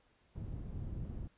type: low-pass noise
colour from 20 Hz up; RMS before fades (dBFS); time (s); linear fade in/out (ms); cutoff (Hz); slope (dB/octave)
white; -42; 0.35-1.28; 10; 110; 12
effects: pink hiss -71 dBFS RMS until 1.37 s + resampled to 8000 Hz